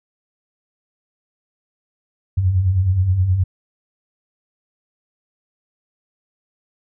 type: beating tone pair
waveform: sine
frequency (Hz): 85 / 94.5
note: F2 / F#2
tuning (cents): -46 / +37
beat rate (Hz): 9.5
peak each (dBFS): -23 / -14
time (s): 2.37-3.44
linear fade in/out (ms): 10
effects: none